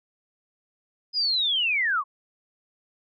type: linear sweep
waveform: sine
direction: down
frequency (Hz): 5040 to 1046.5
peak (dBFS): -21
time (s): 1.13-2.04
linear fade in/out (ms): 50
effects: none